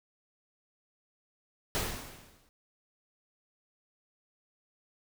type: noise with exponential decay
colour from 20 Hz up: pink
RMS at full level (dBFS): -29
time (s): 1.75-2.49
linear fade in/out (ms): 0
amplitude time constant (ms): 160
effects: none